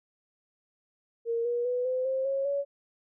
sine tone with pitch steps, 463.9 / 479.2 / 494.9 / 511.2 / 528 / 545.3 / 563.3 Hz, A#4 / A#4 / B4 / C5 / C5 / C#5 / C#5, -8 / +48 / +4 / -40 / +16 / -29 / +28 cents, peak -26 dBFS, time 1.25-2.65 s, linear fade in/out 50 ms, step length 200 ms, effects none

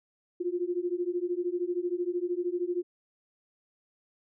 sine beating tone pair, 347.2 / 360.2 Hz, F4 / F#4, -10 / -46 cents, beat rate 13 Hz, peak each -31 dBFS, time 0.4-2.83 s, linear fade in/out 10 ms, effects none

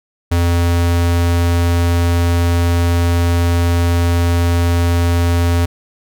square tone, 86 Hz, F2, 26 cents flat, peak -12 dBFS, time 0.31-5.66 s, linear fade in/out 10 ms, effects none

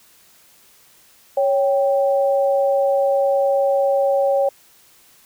sine tone pair together, 554.4 / 784 Hz, C#5 / G5, 0 / 0 cents, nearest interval tritone, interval 600 cents, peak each -15 / -22 dBFS, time 1.37-4.49 s, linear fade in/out 5 ms, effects white hiss -52 dBFS RMS until 5.25 s

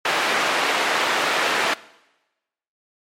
white band-pass noise, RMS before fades -21 dBFS, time 0.05-1.74 s, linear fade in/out 5 ms, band 370 to 2200 Hz, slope 12 dB/octave, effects noise-tail reverb RT60 1.0 s tail -20 dB re dry + MP3 64 kbps

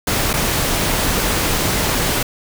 pink noise with dropouts, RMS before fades -18 dBFS, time 0.07-2.23 s, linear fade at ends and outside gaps 5 ms, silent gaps 0.332-0.337 s, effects none

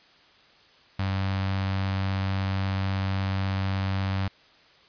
sawtooth tone with notch filter, 96.3 Hz, G2, 30 cents flat, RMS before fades -27 dBFS, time 0.99-4.28 s, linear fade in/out 5 ms, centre 390 Hz, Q 0.87, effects white hiss -56 dBFS RMS until 4.88 s + resampled to 11025 Hz

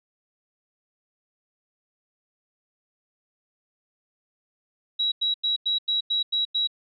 sine tone bursts, 3876 Hz, B7, 33 cents flat, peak -21 dBFS, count 8, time 4.99-6.674 s, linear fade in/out 10 ms, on 130 ms, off 92 ms, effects none

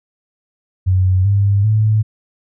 sine tone with pitch steps, 93 / 100.25 / 108.07 Hz, F#2 / G2 / A2, +9 / +39 / -31 cents, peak -10 dBFS, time 0.86-2.03 s, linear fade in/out 20 ms, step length 390 ms, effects none

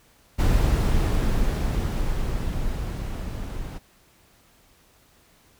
brown noise with level ramp, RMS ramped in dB -18 to -32 dBFS, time 0.38-3.79 s, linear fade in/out 20 ms, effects pink hiss -58 dBFS RMS until 5.59 s

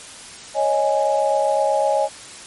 sine chord, C# suspended second, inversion none, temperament equal, 554.4 / 622.3 / 830.6 Hz, C#5 / D#5 / G#5, 0 / 0 / 0 cents, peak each -20 dBFS, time 0.54-2.09 s, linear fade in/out 50 ms, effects white hiss -38 dBFS RMS until 2.46 s + MP3 48 kbps

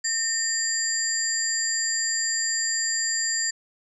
sine tone cluster, 1824 / 4763 / 7320 Hz, A#6 / D8 / A#8, -38 / +24 / -32 cents, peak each -29 / -29 / -25 dBFS, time 0.04-3.51 s, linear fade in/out 10 ms, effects none

